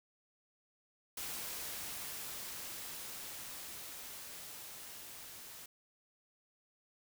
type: noise with level ramp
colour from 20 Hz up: white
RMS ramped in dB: -42 to -51 dBFS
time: 1.17-5.66 s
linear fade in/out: 5 ms
effects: none